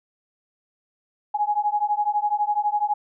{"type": "beating tone pair", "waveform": "sine", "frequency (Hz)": [828, 840], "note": ["G#5", "G#5"], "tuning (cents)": [-5, 19], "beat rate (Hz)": 12, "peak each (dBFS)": -23, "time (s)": [1.34, 2.94], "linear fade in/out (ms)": 10, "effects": []}